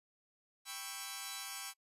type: chord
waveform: 5% pulse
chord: C# half-diminished seventh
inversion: second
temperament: equal with one note detuned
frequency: 790.8 / 987.8 / 1108.7 / 1318.5 Hz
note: G5 / B5 / C#6 / E6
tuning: +15 / 0 / 0 / 0 cents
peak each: -35 / -38 / -35 / -36 dBFS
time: 0.65-1.74 s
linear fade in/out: 50 ms
effects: noise-tail reverb RT60 0.1 s tail -26 dB re dry + resampled to 32000 Hz